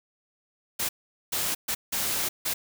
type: noise bursts at uneven times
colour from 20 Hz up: white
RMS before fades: -28 dBFS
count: 5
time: 0.79-0.89 / 1.32-1.55 / 1.68-1.75 / 1.92-2.29 / 2.45-2.54 s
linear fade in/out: 10 ms
effects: none